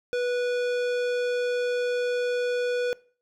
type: tone with tanh clipping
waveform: sine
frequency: 490.4 Hz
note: B4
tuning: 12 cents flat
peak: -26 dBFS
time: 0.13-2.93 s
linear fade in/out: 0 ms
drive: 18 dB
effects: noise-tail reverb RT60 0.4 s tail -21 dB re dry